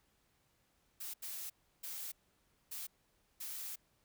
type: noise bursts at uneven times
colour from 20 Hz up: blue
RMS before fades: -44 dBFS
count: 5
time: 1-1.14 / 1.22-1.5 / 1.83-2.12 / 2.71-2.87 / 3.4-3.76 s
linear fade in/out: 10 ms
effects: pink hiss -75 dBFS RMS until 4.04 s